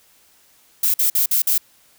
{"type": "noise bursts", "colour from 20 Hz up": "violet", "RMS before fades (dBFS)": -17, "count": 5, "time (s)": [0.83, 1.58], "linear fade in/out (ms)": 5, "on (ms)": 110, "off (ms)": 50, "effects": ["white hiss -55 dBFS RMS until 1.98 s"]}